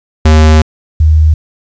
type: tone pair in turn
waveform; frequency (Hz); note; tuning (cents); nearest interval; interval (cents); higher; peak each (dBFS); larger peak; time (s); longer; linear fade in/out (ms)
square / sine; 77.9 / 77.9; D#2 / D#2; +3 / +3; unison; 0; neither; -3; neither; 0.25-0.62 / 1-1.34; first; 5
effects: resampled to 16000 Hz + 7-bit